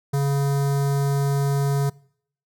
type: tone with notch filter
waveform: square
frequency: 140 Hz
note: C#3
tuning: 18 cents sharp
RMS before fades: -21 dBFS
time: 0.13-1.9 s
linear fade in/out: 10 ms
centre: 2700 Hz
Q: 0.69
effects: noise-tail reverb RT60 0.6 s tail -23 dB re dry